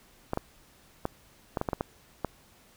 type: clicks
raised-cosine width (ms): 1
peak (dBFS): -14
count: 9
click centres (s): 0.334 / 0.374 / 1.054 / 1.572 / 1.614 / 1.688 / 1.732 / 1.809 / 2.247
effects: pink hiss -59 dBFS RMS until 2.76 s